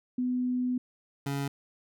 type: tone pair in turn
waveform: sine / 25% pulse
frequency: 250.1 / 139.84 Hz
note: B3 / C#3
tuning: +22 / +16 cents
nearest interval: minor seventh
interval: 1006 cents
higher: first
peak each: -26 dBFS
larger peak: neither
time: 0.18-0.78 / 1.26-1.48 s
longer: first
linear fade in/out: 5 ms
effects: none